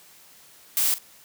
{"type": "noise with echo", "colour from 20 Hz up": "blue", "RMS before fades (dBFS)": -22, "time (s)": [0.77, 0.94], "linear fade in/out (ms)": 0, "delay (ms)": 43, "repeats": 1, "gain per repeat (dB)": -15, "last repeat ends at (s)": 0.983, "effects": ["white hiss -52 dBFS RMS until 1.24 s", "high-pass 60 Hz 12 dB/octave"]}